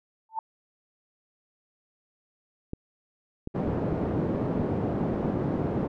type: tone with exponential growth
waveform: sine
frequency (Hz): 887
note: A5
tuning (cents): +14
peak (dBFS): -23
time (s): 0.29-0.39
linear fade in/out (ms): 2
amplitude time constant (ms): 20
type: clicks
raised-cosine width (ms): 3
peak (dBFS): -20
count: 10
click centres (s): 2.734 / 3.474 / 3.677 / 3.929 / 4.04 / 4.348 / 4.618 / 5.14 / 5.249 / 5.577
type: band-pass noise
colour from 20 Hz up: pink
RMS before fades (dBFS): -28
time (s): 3.54-5.88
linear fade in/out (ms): 20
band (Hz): 120 to 510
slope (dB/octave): 12
effects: none